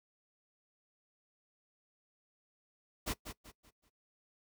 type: noise with echo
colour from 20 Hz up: pink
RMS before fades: -36 dBFS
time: 3.06-3.14 s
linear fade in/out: 20 ms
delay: 190 ms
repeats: 4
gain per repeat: -9 dB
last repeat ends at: 3.9 s
effects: noise-tail reverb RT60 0.1 s tail -20 dB re dry